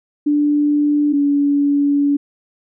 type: tone pair in turn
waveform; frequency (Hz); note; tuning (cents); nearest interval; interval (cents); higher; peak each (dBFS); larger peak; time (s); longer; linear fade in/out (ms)
sine; 293.7 / 285.5; D4 / D4; 0 / -49; unison; 49; first; -12; neither; 0.26-1.13 / 1.13-2.17; second; 10
effects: none